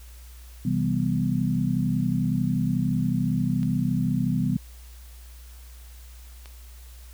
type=chord; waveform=sine; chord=C major seventh; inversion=none; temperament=equal; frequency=130.81 / 164.81 / 196 / 246.9 Hz; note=C3 / E3 / G3 / B3; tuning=0 / 0 / 0 / 0 cents; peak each=-27 dBFS; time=0.65-4.57 s; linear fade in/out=5 ms
type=clicks; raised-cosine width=0.2 ms; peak=-27 dBFS; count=2; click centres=3.631 / 6.458 s
effects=added 60 Hz sine -42 dBFS peak until 7.13 s + white hiss -53 dBFS RMS until 7.13 s